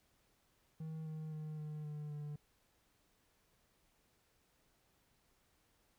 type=tone with pitch steps; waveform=triangle; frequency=158.6 / 156.42 / 154.26 / 152.14 / 150.04 / 147.98 Hz; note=D#3 / D#3 / D#3 / D#3 / D3 / D3; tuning=+33 / +10 / -15 / -39 / +37 / +13 cents; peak=-40 dBFS; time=0.8-2.36 s; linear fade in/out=5 ms; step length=260 ms; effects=pink hiss -75 dBFS RMS until 5.98 s